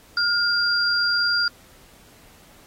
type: tone pair together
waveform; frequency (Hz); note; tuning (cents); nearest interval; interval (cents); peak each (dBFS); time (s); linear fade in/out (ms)
sine; 1419 / 4770; F6 / D8; +27 / +26; octave + major sixth; 2099; -21; 0.17-1.48; 2
effects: pink hiss -52 dBFS RMS until 2.66 s + AAC 48 kbps